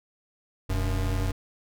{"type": "tone pair together", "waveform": "square", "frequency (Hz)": [42.18, 94.7], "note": ["E1", "F#2"], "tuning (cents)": [41, 41], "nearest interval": "octave + major second", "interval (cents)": 1400, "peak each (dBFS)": -28, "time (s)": [0.69, 1.32], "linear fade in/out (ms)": 10, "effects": []}